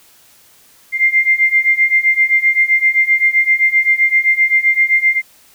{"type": "beating tone pair", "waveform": "sine", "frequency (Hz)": [2097, 2104.7], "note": ["C7", "C7"], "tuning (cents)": [3, 10], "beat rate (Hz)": 7.7, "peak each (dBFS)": [-14, -12], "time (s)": [0.92, 5.22], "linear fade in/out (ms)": 50, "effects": ["white hiss -48 dBFS RMS until 5.54 s"]}